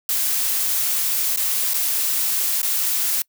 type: noise with dropouts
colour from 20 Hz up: blue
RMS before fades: -21 dBFS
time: 0.09-3.22 s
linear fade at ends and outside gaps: 2 ms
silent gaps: 1.362-1.372 / 1.736-1.741 / 2.618-2.629 s
effects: noise-tail reverb RT60 0.1 s tail -26 dB re dry